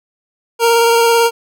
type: tone with vibrato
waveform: 25% pulse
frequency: 464.4 Hz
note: A#4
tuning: 7 cents flat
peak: -5 dBFS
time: 0.59-1.31 s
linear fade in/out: 50 ms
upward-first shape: square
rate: 18 Hz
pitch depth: 12 cents each way
effects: none